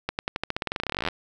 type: accelerating click train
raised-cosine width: 0.3 ms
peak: -10 dBFS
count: 26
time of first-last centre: 0.09-1.086 s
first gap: 99 ms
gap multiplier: 0.91
effects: none